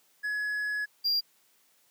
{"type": "tone pair in turn", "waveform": "triangle", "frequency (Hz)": [1689, 4774], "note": ["G#6", "D8"], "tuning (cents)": [29, 28], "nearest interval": "octave + tritone", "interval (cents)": 1799, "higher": "second", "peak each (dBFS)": [-27, -23], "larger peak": "second", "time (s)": [[0.23, 0.86], [1.04, 1.21]], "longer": "first", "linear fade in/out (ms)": 20, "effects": ["white hiss -66 dBFS RMS until 1.9 s", "high-pass 150 Hz 12 dB/octave"]}